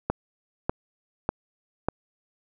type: click train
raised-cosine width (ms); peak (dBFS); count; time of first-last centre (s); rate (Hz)
1; -9; 4; 0.1-1.886; 1.68
effects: none